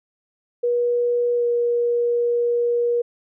sine tone with pitch glide, 482 to 477 Hz, B4 to A#4, -42 to +40 cents, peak -17 dBFS, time 0.63-3.02 s, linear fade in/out 10 ms, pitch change -18 cents, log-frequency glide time 1.35-1.45 s, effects none

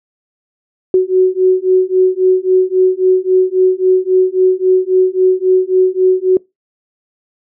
sine beating tone pair, 370 / 373.7 Hz, F#4 / F#4, 0 / +17 cents, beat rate 3.7 Hz, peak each -11 dBFS, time 0.94-6.37 s, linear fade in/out 2 ms, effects noise-tail reverb RT60 0.2 s tail -24 dB re dry

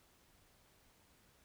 silence, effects pink hiss -69 dBFS RMS until 1.44 s

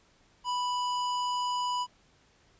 square tone, 987.8 Hz, B5, in tune, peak -29 dBFS, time 0.44-1.87 s, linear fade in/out 50 ms, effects pink hiss -64 dBFS RMS until 2.59 s + resampled to 16000 Hz

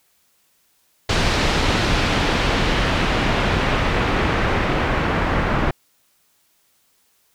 pink noise with low-pass filter sweep, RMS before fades -19 dBFS, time 1.09-5.71 s, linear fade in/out 5 ms, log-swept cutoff 4500 to 1700 Hz, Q 0.97, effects white hiss -62 dBFS RMS until 7.34 s

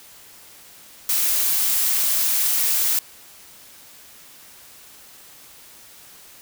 blue noise, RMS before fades -20 dBFS, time 1.09-2.99 s, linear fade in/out 2 ms, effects white hiss -46 dBFS RMS until 6.41 s

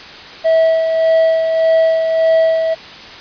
triangle tone with tremolo, 649 Hz, E5, 27 cents flat, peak -6 dBFS, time 0.44-2.75 s, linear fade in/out 20 ms, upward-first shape sine, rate 1.7 Hz, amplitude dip 45%, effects white hiss -33 dBFS RMS until 3.2 s + resampled to 11025 Hz

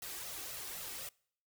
white noise with flanger, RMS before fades -44 dBFS, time 0.02-1.09 s, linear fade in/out 5 ms, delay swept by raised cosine 1.5 to 2.7 ms, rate 3.9 Hz, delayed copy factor +0.65, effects noise-tail reverb RT60 0.6 s tail -25 dB re dry

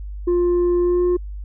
sine tone with pitch glide, 351.6 to 356.1 Hz, F4 to F4, +12 to +34 cents, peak -12 dBFS, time 0.27-1.17 s, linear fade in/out 10 ms, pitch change +22 cents, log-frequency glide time 0.8-1.04 s, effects tanh soft clip ceiling -14 dBFS + added 50 Hz sine -28 dBFS peak until 1.44 s

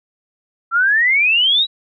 sine exponential sweep, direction up, 1329 to 3946 Hz, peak -11 dBFS, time 0.71-1.67 s, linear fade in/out 50 ms, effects none

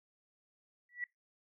sine tone with exponential growth, 1948 Hz, B6, 24 cents flat, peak -32 dBFS, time 0.89-1.04 s, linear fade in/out 2 ms, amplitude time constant 32 ms, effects noise-tail reverb RT60 0.2 s tail -25 dB re dry

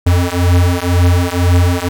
square beating tone pair, 87.31 / 89.31 Hz, F2 / F2, 0 / +39 cents, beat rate 2 Hz, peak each -13 dBFS, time 0.06-1.89 s, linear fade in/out 10 ms, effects none

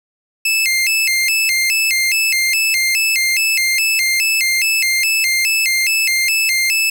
sawtooth tone with vibrato, 2349 Hz, D7, in tune, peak -10 dBFS, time 0.45-6.9 s, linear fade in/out 5 ms, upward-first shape square, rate 2.4 Hz, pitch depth 190 cents each way, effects 7-bit

